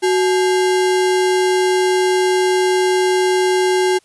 sine tone with sample-and-hold, 370 Hz, F#4, in tune, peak -12 dBFS, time 0.02-3.99 s, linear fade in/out 20 ms, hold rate 1225 Hz, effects white hiss -56 dBFS RMS until 4.04 s + resampled to 24000 Hz

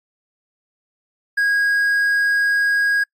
triangle tone, 1642 Hz, G#6, 20 cents flat, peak -13 dBFS, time 1.37-3.04 s, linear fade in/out 10 ms, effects noise-tail reverb RT60 0.1 s tail -26 dB re dry + AAC 64 kbps

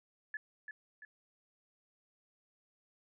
sine tone with echo, 1718 Hz, A6, 42 cents flat, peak -37 dBFS, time 0.34-0.37 s, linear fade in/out 2 ms, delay 340 ms, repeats 2, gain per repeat -6 dB, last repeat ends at 1.05 s, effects none

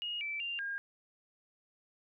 sine tone with pitch steps, 2870 / 2323 / 2788 / 1617 Hz, F7 / D7 / F7 / G#6, +47 / -20 / -4 / -47 cents, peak -35 dBFS, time 0.02-0.78 s, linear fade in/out 0 ms, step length 190 ms, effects none

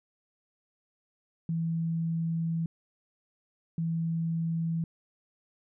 sine tone bursts at uneven times, 164.81 Hz, E3, in tune, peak -27 dBFS, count 2, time 1.49-2.66 / 3.78-4.84 s, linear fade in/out 2 ms, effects none

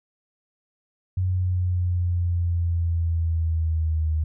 sine linear sweep, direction down, 92.5 to 77.78 Hz, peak -20 dBFS, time 1.17-4.24 s, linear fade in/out 5 ms, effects none

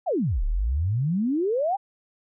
sine exponential two-way sweep, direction down then up, 825 to 33.4 to 825 Hz, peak -21 dBFS, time 0.06-1.77 s, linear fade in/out 20 ms, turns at 0.44 s, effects none

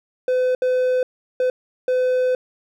triangle tone bursts at uneven times, 507 Hz, B4, 45 cents sharp, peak -14 dBFS, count 4, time 0.28-0.55 / 0.62-1.03 / 1.4-1.5 / 1.88-2.35 s, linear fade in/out 2 ms, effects none

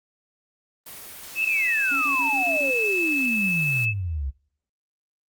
white noise, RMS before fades -40 dBFS, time 0.86-3.85 s, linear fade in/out 5 ms
sine tone, 2611 Hz, E7, 17 cents flat, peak -21 dBFS, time 1.35-3.94 s, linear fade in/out 50 ms
sine exponential sweep, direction down, 2785 to 63.7 Hz, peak -25 dBFS, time 1.41-4.31 s, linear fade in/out 20 ms
triangle tone bursts, 277.2 Hz, C#4, in tune, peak -30 dBFS, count 6, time 1.91-2.71 s, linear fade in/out 10 ms, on 110 ms, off 28 ms
effects noise-tail reverb RT60 0.5 s tail -21 dB re dry + Opus 32 kbps

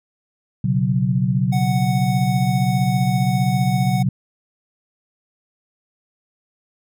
sine chord, B suspended second, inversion none, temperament equal, 123.47 / 138.59 / 185 Hz, B2 / C#3 / F#3, 0 / 0 / 0 cents, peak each -20 dBFS, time 0.64-4.09 s, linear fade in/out 5 ms
square tone, 740 Hz, F#5, in tune, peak -25 dBFS, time 1.52-4.03 s, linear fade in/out 10 ms
effects none

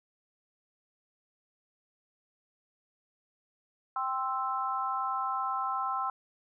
sine chord, C major, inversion second, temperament equal, 784 / 1046.5 / 1318.5 Hz, G5 / C6 / E6, 0 / 0 / 0 cents, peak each -35 / -33 / -33 dBFS, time 3.96-6.1 s, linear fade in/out 2 ms, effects none

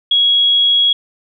sine tone, 3322 Hz, G#7, in tune, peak -9 dBFS, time 0.11-0.93 s, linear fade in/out 5 ms, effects none

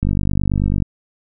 click train, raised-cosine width 5 ms, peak -6 dBFS, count 40, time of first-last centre 0.03-0.823 s, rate 49.2 Hz, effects none

